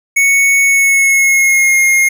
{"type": "tone with pitch glide", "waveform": "square", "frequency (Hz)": [2217, 2139], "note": ["C#7", "C7"], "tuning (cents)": [0, 38], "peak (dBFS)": -8, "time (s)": [0.16, 2.09], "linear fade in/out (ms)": 10, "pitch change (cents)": -62, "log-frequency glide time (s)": [0.63, 1.77], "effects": []}